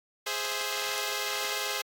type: chord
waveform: 5% pulse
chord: Ab augmented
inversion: none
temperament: equal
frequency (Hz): 415.3 / 523.3 / 659.3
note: Ab4 / C5 / E5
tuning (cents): 0 / 0 / 0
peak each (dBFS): -22 / -22 / -26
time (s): 0.26-1.82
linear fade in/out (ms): 10
effects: AAC 64 kbps